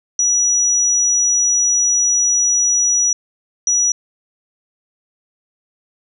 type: tone bursts at uneven times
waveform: sine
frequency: 5850 Hz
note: F#8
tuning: 21 cents flat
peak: -12 dBFS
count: 2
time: 0.19-3.13 / 3.67-3.92 s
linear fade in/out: 2 ms
effects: none